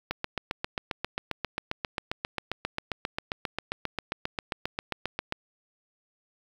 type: click train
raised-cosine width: 0.3 ms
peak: -13 dBFS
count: 40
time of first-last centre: 0.11-5.324 s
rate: 7.48 Hz
effects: 7-bit